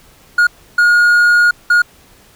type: tone bursts at uneven times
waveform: triangle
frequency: 1434 Hz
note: F6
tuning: 45 cents sharp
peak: -5 dBFS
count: 3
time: 0.38-0.47 / 0.78-1.51 / 1.7-1.82 s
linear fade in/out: 5 ms
effects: pink hiss -46 dBFS RMS until 2.35 s